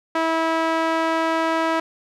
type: tone with band-pass filter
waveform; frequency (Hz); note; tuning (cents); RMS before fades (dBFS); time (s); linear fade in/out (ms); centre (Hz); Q
sawtooth; 325.2; E4; -23; -21; 0.15-1.8; 5; 1100; 0.93
effects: none